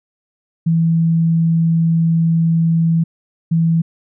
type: tone bursts at uneven times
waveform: sine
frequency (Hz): 164.81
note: E3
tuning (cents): 0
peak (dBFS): -11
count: 2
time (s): 0.66-3.04 / 3.51-3.82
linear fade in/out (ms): 10
effects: none